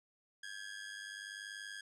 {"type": "ring-modulated tone", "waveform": "sawtooth", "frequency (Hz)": 1645, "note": "G#6", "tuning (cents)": -17, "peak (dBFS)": -38, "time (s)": [0.43, 1.81], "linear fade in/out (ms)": 5, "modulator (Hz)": 50.3, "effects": ["resampled to 22050 Hz"]}